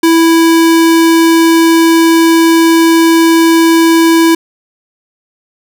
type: tone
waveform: square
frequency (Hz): 329.6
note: E4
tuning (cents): 0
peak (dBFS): -5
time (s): 0.03-4.35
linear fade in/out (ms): 5
effects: none